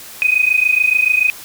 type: tone pair together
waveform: sine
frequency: 2489 / 2516 Hz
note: D#7 / D#7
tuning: 0 / +19 cents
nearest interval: unison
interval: 19 cents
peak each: -14 dBFS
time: 0.22-1.3 s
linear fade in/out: 0 ms
effects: white hiss -35 dBFS RMS until 1.44 s